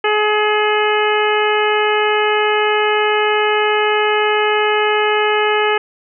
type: harmonic tone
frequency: 423.2 Hz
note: G#4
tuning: 33 cents sharp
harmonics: 1 / 2 / 3 / 4 / 5 / 6 / 7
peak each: -16 / -19 / -21 / -22 / -23 / -24 / -24 dBFS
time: 0.04-5.78 s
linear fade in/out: 5 ms
effects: none